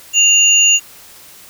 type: tone pair together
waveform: sine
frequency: 2794 / 6750 Hz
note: F7 / G#8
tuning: 0 / +27 cents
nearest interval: octave + minor third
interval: 1527 cents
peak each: -10 dBFS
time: 0.13-0.8 s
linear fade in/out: 50 ms
effects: white hiss -40 dBFS RMS until 1.49 s